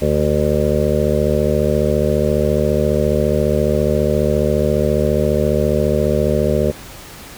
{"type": "harmonic tone", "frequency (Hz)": 74.6, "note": "D2", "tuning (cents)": 28, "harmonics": [1, 2, 3, 5, 6, 7, 8], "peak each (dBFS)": [-21, -21, -21, -21, -21, -21, -21], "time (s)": [0.01, 6.72], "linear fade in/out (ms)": 20, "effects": ["pink hiss -36 dBFS RMS until 7.37 s"]}